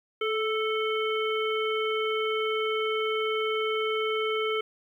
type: harmonic tone with a mistuned harmonic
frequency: 440 Hz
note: A4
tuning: in tune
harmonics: 1 / 3 / 5 / 7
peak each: -27 / -32 / -34 / -35 dBFS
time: 0.21-4.61 s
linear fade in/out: 5 ms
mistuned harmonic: 1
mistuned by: -21 cents
effects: 10-bit